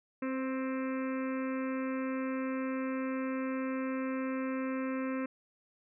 harmonic tone with a mistuned harmonic, 263.2 Hz, C4, 10 cents sharp, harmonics 1 / 2 / 4 / 5 / 6 / 7 / 8 / 9 / 10, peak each -33 / -39 / -45 / -47 / -49 / -50 / -51 / -52 / -53 dBFS, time 0.22-5.26 s, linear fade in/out 5 ms, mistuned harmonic 2, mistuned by -17 cents, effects none

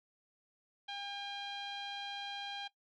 sawtooth tone with low-pass filter, 804 Hz, G5, 44 cents sharp, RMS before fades -42 dBFS, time 0.88-2.68 s, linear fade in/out 10 ms, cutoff 3500 Hz, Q 9.9, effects noise-tail reverb RT60 0.1 s tail -18 dB re dry

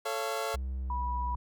25% pulse chord, A augmented, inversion none, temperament equal with one note detuned, 440 / 554.4 / 686.1 Hz, A4 / C#5 / E#5, 0 / 0 / -31 cents, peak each -32 dBFS, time 0.05-0.56 s, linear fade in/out 10 ms
triangle tone with pitch glide, 65 to 62.24 Hz, C2 to B1, -11 to +14 cents, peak -30 dBFS, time 0.54-1.36 s, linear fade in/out 5 ms, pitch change -75 cents, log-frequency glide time 0.76-1.16 s
sine tone, 978 Hz, B5, 17 cents flat, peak -32 dBFS, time 0.9-1.35 s, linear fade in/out 2 ms
effects none

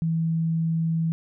sine tone, 163.4 Hz, E3, 15 cents flat, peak -21 dBFS, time 0.02-1.12 s, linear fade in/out 0 ms, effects none

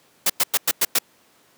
white noise bursts, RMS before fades -18 dBFS, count 6, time 0.26-0.988 s, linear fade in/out 5 ms, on 38 ms, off 100 ms, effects pink hiss -57 dBFS RMS until 1.57 s + high-pass 200 Hz 12 dB/octave

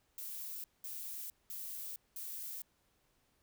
violet noise bursts, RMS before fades -44 dBFS, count 4, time 0.18-2.62 s, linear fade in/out 2 ms, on 460 ms, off 200 ms, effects pink hiss -75 dBFS RMS until 3.42 s

